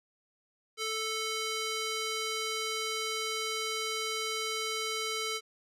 square tone with band-pass filter, 440 Hz, A4, in tune, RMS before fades -34 dBFS, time 0.77-5.41 s, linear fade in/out 50 ms, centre 4300 Hz, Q 0.72, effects resampled to 32000 Hz

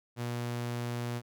sawtooth tone, 120 Hz, B2, 49 cents flat, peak -29 dBFS, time 0.16-1.22 s, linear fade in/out 50 ms, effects none

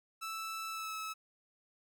sawtooth tone with pitch glide, 1318 to 1298.4 Hz, E6 to E6, -1 to -27 cents, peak -35 dBFS, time 0.21-1.14 s, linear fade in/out 20 ms, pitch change -26 cents, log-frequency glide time 0.71-0.94 s, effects none

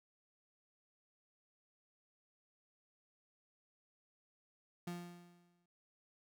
35% pulse tone with exponential decay, 174.61 Hz, F3, in tune, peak -38 dBFS, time 4.87-5.66 s, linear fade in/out 5 ms, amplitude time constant 170 ms, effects none

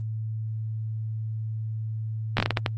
slowing click train, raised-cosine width 0.3 ms, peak -6 dBFS, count 8, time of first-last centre 2.37-2.662 s, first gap 13 ms, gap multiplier 1.38, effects added 110 Hz sine -28 dBFS peak until 2.77 s + Opus 24 kbps

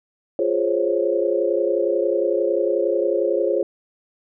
sine chord, Db major seventh, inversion first, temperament equal, 349.2 / 415.3 / 523.3 / 554.4 Hz, F4 / Ab4 / C5 / Db5, 0 / 0 / 0 / 0 cents, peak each -23 dBFS, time 0.39-3.63 s, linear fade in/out 2 ms, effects none

